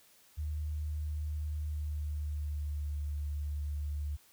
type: tone with pitch glide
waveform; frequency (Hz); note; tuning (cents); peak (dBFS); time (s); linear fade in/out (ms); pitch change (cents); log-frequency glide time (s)
sine; 75.8 to 73.43; D#2 to D2; -45 to 0; -33; 0.37-4.17; 20; -55; 1.51-2.94
effects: white hiss -63 dBFS RMS until 4.32 s